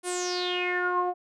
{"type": "tone with low-pass filter sweep", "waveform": "sawtooth", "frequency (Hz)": 358.8, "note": "F4", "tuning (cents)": 47, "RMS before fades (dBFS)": -28, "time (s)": [0.03, 1.14], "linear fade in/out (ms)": 50, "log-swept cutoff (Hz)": [10000, 750], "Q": 7.9, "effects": []}